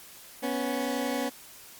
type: tone pair together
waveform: 20% pulse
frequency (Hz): 246.1 / 277.2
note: B3 / C#4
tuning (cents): -6 / 0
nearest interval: major second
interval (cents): 206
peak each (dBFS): -26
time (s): 0.42-1.3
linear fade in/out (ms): 20
effects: white hiss -49 dBFS RMS until 1.79 s + Opus 48 kbps